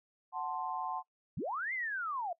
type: chord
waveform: sine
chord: F# diminished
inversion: none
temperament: equal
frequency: 740 / 880 / 1046.5 Hz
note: F#5 / A5 / C6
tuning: 0 / 0 / 0 cents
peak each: -39 dBFS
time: 0.32-1.03 s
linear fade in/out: 50 ms
type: linear two-way sweep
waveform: sine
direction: up then down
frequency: 92.5 to 2124 to 656 Hz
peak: -34 dBFS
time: 1.37-2.33 s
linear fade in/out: 5 ms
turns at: 1.73 s
effects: noise-tail reverb RT60 0.1 s tail -21 dB re dry